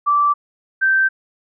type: tone pair in turn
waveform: sine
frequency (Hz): 1165 / 1557.8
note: D6 / G6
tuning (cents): -14 / -11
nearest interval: perfect fourth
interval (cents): 503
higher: second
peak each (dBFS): -12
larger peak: neither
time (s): 0.06-0.34 / 0.81-1.09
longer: neither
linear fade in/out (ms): 20
effects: none